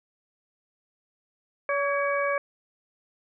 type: harmonic tone with a mistuned harmonic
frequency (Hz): 567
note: C#5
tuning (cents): +39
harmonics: 1 / 2 / 3 / 4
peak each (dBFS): -26 / -29 / -31 / -32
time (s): 1.69-2.38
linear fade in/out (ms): 2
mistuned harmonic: 3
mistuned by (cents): -48
effects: none